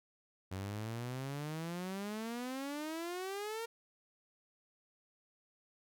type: exponential sweep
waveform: sawtooth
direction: up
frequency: 92.5 to 466.2 Hz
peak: -35 dBFS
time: 0.51-3.66 s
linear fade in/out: 10 ms
effects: none